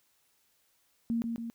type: tone with echo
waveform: sine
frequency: 231.4 Hz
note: A#3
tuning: 13 cents flat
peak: -27 dBFS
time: 1.1-1.22 s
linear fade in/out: 0 ms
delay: 140 ms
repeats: 2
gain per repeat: -4 dB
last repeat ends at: 1.5 s
effects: white hiss -71 dBFS RMS until 1.54 s